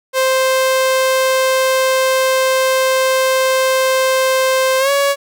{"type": "tone with pitch glide", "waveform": "sawtooth", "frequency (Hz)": [523.3, 560.9], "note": ["C5", "C#5"], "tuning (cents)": [0, 20], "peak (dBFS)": -8, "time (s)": [0.13, 5.16], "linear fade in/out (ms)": 50, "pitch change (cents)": 120, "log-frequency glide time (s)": [4.79, 4.9], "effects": []}